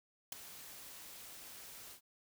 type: noise with ADSR envelope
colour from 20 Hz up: white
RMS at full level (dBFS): -38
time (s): 0.32-2.01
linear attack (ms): 4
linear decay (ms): 9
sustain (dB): -14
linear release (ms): 90
effects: none